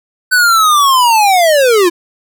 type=linear sweep; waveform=square; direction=down; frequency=1520 to 329.6 Hz; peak=-7 dBFS; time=0.31-1.9 s; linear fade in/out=20 ms; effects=none